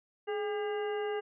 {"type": "harmonic tone with a mistuned harmonic", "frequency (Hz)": 402.9, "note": "G4", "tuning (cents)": 48, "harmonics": [1, 2, 3, 4, 5, 7], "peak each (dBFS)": [-32, -40, -47, -45, -48, -49], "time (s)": [0.27, 1.21], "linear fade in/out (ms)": 20, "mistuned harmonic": 1, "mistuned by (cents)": 75, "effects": []}